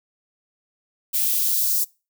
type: noise with high-pass filter sweep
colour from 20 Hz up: violet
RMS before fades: -21 dBFS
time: 1.13-1.85 s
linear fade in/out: 20 ms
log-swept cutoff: 2300 to 5700 Hz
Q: 1.5
effects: noise-tail reverb RT60 0.3 s tail -24 dB re dry